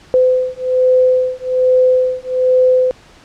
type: beating tone pair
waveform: sine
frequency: 509 / 510.2 Hz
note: C5 / C5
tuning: -48 / -44 cents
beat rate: 1.2 Hz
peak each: -13 dBFS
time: 0.14-2.91 s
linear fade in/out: 0 ms
effects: pink hiss -44 dBFS RMS until 3.24 s + low-pass 6000 Hz 12 dB/octave